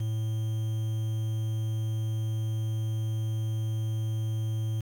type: tone with quantisation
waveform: triangle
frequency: 110 Hz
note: A2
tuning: in tune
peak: -25 dBFS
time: 0-4.81 s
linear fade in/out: 5 ms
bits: 8
effects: none